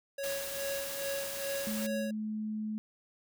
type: tone with tremolo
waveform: square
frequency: 554.4 Hz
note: C#5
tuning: in tune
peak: -34 dBFS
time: 0.18-2.11 s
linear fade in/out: 5 ms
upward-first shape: sine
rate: 2.4 Hz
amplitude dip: 65%
type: noise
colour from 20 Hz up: white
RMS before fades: -40 dBFS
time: 0.23-1.87 s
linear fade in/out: 10 ms
type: tone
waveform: sine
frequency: 215.1 Hz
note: A3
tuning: 39 cents flat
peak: -33 dBFS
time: 1.67-2.78 s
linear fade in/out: 0 ms
effects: none